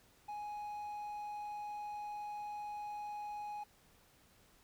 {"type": "tone", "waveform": "triangle", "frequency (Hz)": 833, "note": "G#5", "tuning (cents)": 5, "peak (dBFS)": -39, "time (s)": [0.28, 3.64], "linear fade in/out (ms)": 10, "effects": ["pink hiss -67 dBFS RMS until 4.63 s"]}